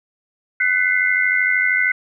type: tone cluster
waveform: sine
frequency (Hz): 1498 / 2020 / 2113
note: F#6 / B6 / C7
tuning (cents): +21 / +39 / +16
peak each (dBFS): -19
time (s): 0.6-1.92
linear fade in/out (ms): 5
effects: none